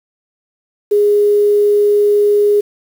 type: tone with quantisation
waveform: sine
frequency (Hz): 413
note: G#4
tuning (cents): -10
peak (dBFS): -8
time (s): 0.91-2.61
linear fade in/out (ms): 10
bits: 6
effects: none